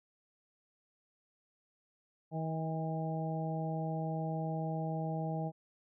harmonic tone with a mistuned harmonic, 159.8 Hz, D#3, 47 cents sharp, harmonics 1 / 2 / 3 / 4 / 5, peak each -35 / -44 / -45 / -42 / -42 dBFS, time 2.31-5.52 s, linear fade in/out 50 ms, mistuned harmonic 5, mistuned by +15 cents, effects none

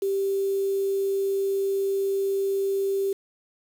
sine tone with quantisation, 392 Hz, G4, in tune, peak -22 dBFS, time 0.02-3.13 s, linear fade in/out 5 ms, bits 7, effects none

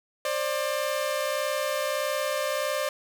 sawtooth tone pair together, 533 / 594.6 Hz, C5 / D5, +32 / +21 cents, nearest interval major second, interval 189 cents, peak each -26 / -24 dBFS, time 0.25-2.89 s, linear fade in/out 2 ms, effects none

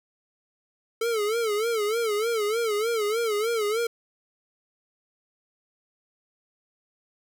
square tone with vibrato, 440 Hz, A4, in tune, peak -24 dBFS, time 1.01-3.87 s, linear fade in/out 5 ms, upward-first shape sine, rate 3.3 Hz, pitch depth 120 cents each way, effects none

